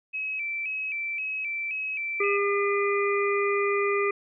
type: tone with vibrato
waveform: sine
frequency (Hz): 2444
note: D#7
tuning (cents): -32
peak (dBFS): -28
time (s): 0.13-2.38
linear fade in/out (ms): 20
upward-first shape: square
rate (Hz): 1.9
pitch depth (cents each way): 79
type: harmonic tone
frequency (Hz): 403.1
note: G4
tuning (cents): +48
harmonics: 1 / 3 / 5 / 6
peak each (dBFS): -24 / -29 / -31 / -32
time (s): 2.2-4.11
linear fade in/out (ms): 5
effects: none